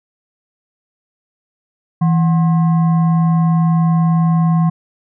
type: tone with frequency modulation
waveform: sine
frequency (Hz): 164.81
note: E3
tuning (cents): 0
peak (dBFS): -10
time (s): 2.01-4.7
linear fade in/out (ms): 10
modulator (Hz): 899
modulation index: 0.32
effects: none